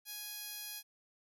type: tone with band-pass filter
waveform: 10% pulse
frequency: 830.6 Hz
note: G#5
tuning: in tune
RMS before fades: -45 dBFS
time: 0.05-0.83 s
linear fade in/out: 50 ms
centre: 11000 Hz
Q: 0.99
effects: none